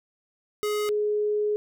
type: tone pair in turn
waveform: square / sine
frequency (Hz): 419.5 / 419.5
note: G#4 / G#4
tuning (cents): +17 / +17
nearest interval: unison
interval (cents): 0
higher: neither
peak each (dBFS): -25 / -22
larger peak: second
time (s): 0.63-0.89 / 0.89-1.56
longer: second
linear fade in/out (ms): 0
effects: none